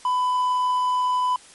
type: tone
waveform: triangle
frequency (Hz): 1000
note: B5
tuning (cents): +21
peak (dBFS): -17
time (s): 0.05-1.36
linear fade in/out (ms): 2
effects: white hiss -48 dBFS RMS until 1.54 s + MP3 48 kbps